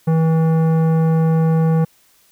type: tone with tanh clipping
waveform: sine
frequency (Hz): 161.6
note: E3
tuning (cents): -34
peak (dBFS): -14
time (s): 0.07-1.85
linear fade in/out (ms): 10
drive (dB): 14
effects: white hiss -55 dBFS RMS until 2.31 s